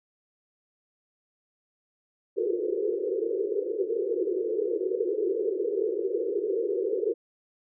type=band-pass noise; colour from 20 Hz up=white; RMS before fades=-28 dBFS; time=2.36-7.14 s; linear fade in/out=20 ms; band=350 to 480 Hz; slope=96 dB/octave; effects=none